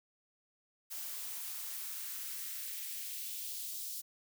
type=noise with high-pass filter sweep; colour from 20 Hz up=blue; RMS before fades=-42 dBFS; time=0.9-4.02 s; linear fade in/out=20 ms; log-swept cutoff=540 to 4600 Hz; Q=1.3; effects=none